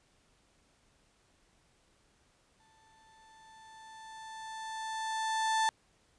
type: tone with exponential growth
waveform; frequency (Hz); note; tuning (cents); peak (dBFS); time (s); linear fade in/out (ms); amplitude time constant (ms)
35% pulse; 883; A5; +6; -24; 2.6-5.69; 0; 670
effects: pink hiss -69 dBFS RMS until 6.18 s + resampled to 22050 Hz